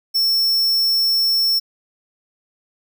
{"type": "tone", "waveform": "square", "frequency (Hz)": 5400, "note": "E8", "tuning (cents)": 41, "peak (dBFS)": -15, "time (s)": [0.14, 1.6], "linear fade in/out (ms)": 20, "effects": []}